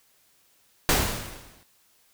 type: noise with exponential decay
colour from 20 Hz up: pink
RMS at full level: -18 dBFS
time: 0.89-1.63 s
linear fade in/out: 0 ms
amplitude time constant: 160 ms
effects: white hiss -63 dBFS RMS until 2.13 s